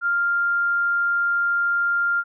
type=tone; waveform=sine; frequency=1396.9 Hz; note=F6; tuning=in tune; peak=-18 dBFS; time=0.01-2.24 s; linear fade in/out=50 ms; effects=none